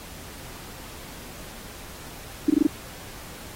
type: tone bursts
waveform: sine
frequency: 299.9 Hz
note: D4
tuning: 36 cents sharp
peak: -13 dBFS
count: 5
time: 2.48-2.669 s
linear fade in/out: 5 ms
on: 21 ms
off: 21 ms
effects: pink hiss -42 dBFS RMS until 3.55 s + AAC 48 kbps